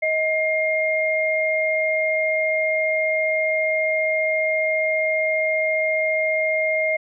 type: tone pair together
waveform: sine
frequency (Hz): 631.2 / 2123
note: D#5 / C7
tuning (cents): +25 / +25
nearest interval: octave + major sixth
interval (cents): 2100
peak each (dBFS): -21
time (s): 0.02-6.97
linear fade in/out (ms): 10
effects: none